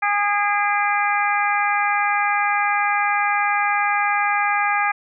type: harmonic tone with a mistuned harmonic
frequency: 410 Hz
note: G#4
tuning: 22 cents flat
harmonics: 2 / 3 / 4 / 5 / 6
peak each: -21 / -23 / -24 / -25 / -26 dBFS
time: 0.02-4.92 s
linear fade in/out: 10 ms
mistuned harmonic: 6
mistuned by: -52 cents
effects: none